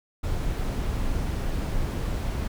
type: noise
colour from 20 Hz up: brown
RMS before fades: -27 dBFS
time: 0.23-2.48 s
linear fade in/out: 10 ms
effects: none